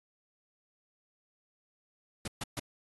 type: noise bursts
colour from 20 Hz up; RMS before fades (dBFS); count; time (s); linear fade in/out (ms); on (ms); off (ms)
pink; -36; 3; 2.25-2.597; 5; 29; 130
effects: AAC 32 kbps